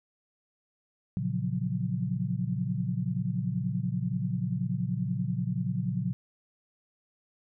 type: chord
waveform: sine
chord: Gb major seventh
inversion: first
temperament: equal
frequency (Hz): 116.54 / 138.59 / 174.61 / 185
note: Bb2 / Db3 / F3 / Gb3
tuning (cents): 0 / 0 / 0 / 0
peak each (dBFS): -33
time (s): 1.17-6.13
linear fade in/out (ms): 0
effects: none